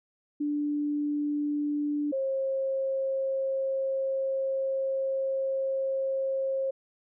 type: tone pair in turn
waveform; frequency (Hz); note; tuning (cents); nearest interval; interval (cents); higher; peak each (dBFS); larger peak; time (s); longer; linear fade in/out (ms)
sine; 293.7 / 536.2; D4 / C5; 0 / +42; minor seventh; 1042; second; -26; neither; 0.4-2.12 / 2.12-6.71; second; 10
effects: none